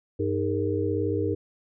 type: tone cluster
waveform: sine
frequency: 97.7 / 310.2 / 404.9 / 462.8 Hz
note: G2 / D#4 / G#4 / A#4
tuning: -5 / -5 / -44 / -13 cents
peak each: -29 dBFS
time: 0.19-1.35 s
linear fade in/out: 10 ms
effects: none